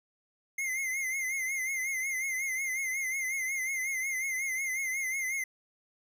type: tone with vibrato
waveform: square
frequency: 2100 Hz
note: C7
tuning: 6 cents sharp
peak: -31 dBFS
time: 0.58-5.44 s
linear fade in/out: 5 ms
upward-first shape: triangle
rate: 5.5 Hz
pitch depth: 81 cents each way
effects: 12-bit